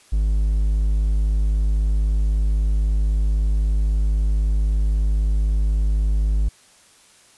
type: tone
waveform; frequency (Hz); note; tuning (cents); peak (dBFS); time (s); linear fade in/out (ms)
triangle; 51.91; G#1; 0; -14; 0.12-6.49; 10
effects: white hiss -52 dBFS RMS until 7.37 s + resampled to 24000 Hz